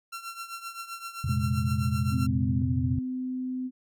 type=tone with tremolo; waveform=sawtooth; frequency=1361 Hz; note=F6; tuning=45 cents flat; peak=-30 dBFS; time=0.12-2.27 s; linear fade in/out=10 ms; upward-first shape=triangle; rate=7.7 Hz; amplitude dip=80%
type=chord; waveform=sine; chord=F suspended fourth; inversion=none; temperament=equal; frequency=87.31 / 116.54 / 130.81 Hz; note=F2 / Bb2 / C3; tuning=0 / 0 / 0 cents; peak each=-29 dBFS; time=1.24-2.99 s; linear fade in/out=5 ms
type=tone with pitch glide; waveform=sine; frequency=208.7 to 206.3 Hz; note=G#3 to G#3; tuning=+9 to -11 cents; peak=-31 dBFS; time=1.29-2.62 s; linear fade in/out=2 ms; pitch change=-20 cents; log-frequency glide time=2.17-2.36 s
type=tone; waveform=sine; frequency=255.5 Hz; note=C4; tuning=41 cents flat; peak=-29 dBFS; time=2.1-3.71 s; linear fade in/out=50 ms
effects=none